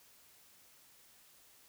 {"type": "silence", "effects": ["white hiss -63 dBFS RMS until 1.68 s"]}